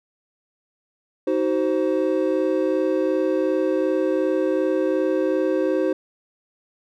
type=chord; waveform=triangle; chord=C diminished; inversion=first; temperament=just; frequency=314 / 376.7 / 523.3 Hz; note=Eb4 / Gb4 / C5; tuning=+16 / +31 / 0 cents; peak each=-21 dBFS; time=1.27-5.93 s; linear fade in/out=5 ms; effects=none